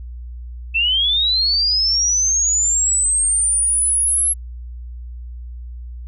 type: linear sweep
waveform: sine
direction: up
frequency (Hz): 2621 to 11175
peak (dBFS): -14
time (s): 0.74-4.34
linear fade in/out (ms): 20
effects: added 60 Hz sine -29 dBFS peak until 6.07 s